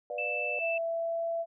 sine chord, B diminished, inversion none, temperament just, 493.9 / 592.7 / 711.2 Hz, B4 / D5 / F5, 0 / +16 / +31 cents, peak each -38 / -36 / -40 dBFS, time 0.1-0.59 s, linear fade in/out 2 ms
sine tone, 2644 Hz, E7, 5 cents sharp, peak -31 dBFS, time 0.18-0.78 s, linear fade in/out 5 ms
sine tone with pitch glide, 665 to 668.9 Hz, E5 to E5, +15 to +25 cents, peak -29 dBFS, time 0.59-1.46 s, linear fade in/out 50 ms, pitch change +10 cents, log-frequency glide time 0.84-1.25 s
effects none

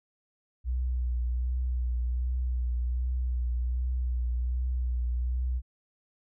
sine tone with vibrato, 61.5 Hz, B1, 7 cents flat, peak -26 dBFS, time 0.64-5.62 s, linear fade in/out 50 ms, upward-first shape triangle, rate 1.3 Hz, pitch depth 39 cents each way, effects none

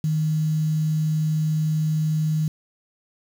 sine tone with quantisation, 155.56 Hz, D#3, in tune, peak -19 dBFS, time 0.04-2.48 s, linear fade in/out 2 ms, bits 7, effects none

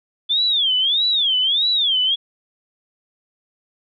sine tone with vibrato, 3436 Hz, A7, 42 cents flat, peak -15 dBFS, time 0.29-2.16 s, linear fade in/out 20 ms, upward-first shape sine, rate 1.6 Hz, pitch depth 240 cents each way, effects none

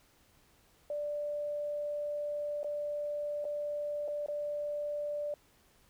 sine tone with dropouts, 588 Hz, D5, 2 cents sharp, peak -33 dBFS, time 0.9-5.34 s, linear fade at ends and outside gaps 2 ms, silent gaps 2.632-2.644 / 3.444-3.451 / 4.079-4.083 / 4.262-4.284 s, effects pink hiss -66 dBFS RMS until 5.89 s

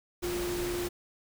sine tone in noise, 351.9 Hz, F4, 13 cents sharp, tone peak -31 dBFS, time 0.22-0.89 s, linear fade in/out 20 ms, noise pink, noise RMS -37 dBFS, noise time 0.22-0.89 s, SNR +3 dB, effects none

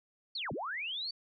sine linear two-way sweep, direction down then up, 4600 to 96.5 to 4600 Hz, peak -35 dBFS, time 0.35-1.11 s, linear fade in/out 5 ms, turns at 0.52 s, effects none

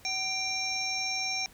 harmonic tone with a mistuned harmonic, 789 Hz, G5, 11 cents sharp, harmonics 1 / 3 / 5 / 7 / 8, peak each -39 / -33 / -41 / -33 / -38 dBFS, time 0.05-1.46 s, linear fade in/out 0 ms, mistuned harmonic 1, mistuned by -58 cents, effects pink hiss -56 dBFS RMS until 1.53 s

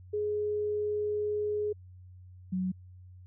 sine tone pair in turn, 418.8 / 185.27 Hz, G#4 / F#3, +15 / +3 cents, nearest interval octave + major second, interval 1412 cents, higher first, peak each -28 dBFS, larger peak neither, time 0.13-1.73 / 2.52-2.72 s, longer first, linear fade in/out 10 ms, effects added 91 Hz sine -48 dBFS peak until 3.26 s

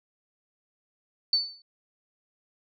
sine tone with exponential decay, 4506 Hz, C#8, 28 cents sharp, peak -17 dBFS, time 1.33-1.62 s, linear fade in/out 2 ms, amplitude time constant 63 ms, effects none

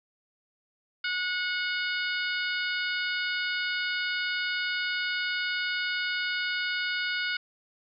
harmonic tone with a mistuned harmonic, 730 Hz, F#5, 24 cents flat, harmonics 2 / 3 / 4 / 5 / 6 / 7, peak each -30 / -34 / -36 / -38 / -40 / -41 dBFS, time 1.04-7.37 s, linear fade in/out 5 ms, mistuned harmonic 7, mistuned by -80 cents, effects none

